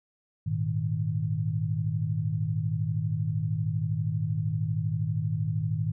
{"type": "chord", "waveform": "sine", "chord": "Ab suspended second", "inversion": "none", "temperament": "equal", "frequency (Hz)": [103.83, 116.54, 155.56], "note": ["Ab2", "Bb2", "Eb3"], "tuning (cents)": [0, 0, 0], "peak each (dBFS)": [-30, -31, -29], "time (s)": [0.46, 5.92], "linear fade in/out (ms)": 10, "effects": []}